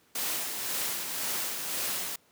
white noise with tremolo, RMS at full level -31 dBFS, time 0.15-2.16 s, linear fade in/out 5 ms, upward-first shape sine, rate 1.9 Hz, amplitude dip 40%, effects pink hiss -64 dBFS RMS until 2.31 s + high-pass 150 Hz 12 dB/octave

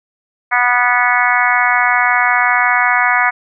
harmonic tone, 245.4 Hz, B3, 11 cents flat, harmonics 3 / 4 / 5 / 6 / 7 / 8 / 9, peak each -18 / -18 / -18 / -18 / -18 / -18 / -18 dBFS, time 0.51-3.31 s, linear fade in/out 20 ms, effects none

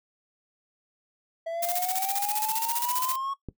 triangle exponential sweep, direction up, 655 to 1108.7 Hz, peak -27 dBFS, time 1.46-3.34 s, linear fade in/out 10 ms
blue noise with tremolo, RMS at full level -28 dBFS, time 1.62-3.16 s, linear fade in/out 10 ms, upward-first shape square, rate 15 Hz, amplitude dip 70%
click, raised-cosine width 3 ms, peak -23 dBFS, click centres 3.487 s
effects noise-tail reverb RT60 0.1 s tail -17 dB re dry

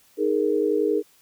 sine chord, D# suspended fourth, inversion none, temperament equal, 311.1 / 415.3 / 466.2 Hz, D#4 / G#4 / A#4, 0 / 0 / 0 cents, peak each -25 / -22 / -24 dBFS, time 0.17-1.03 s, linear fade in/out 50 ms, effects white hiss -58 dBFS RMS until 1.21 s

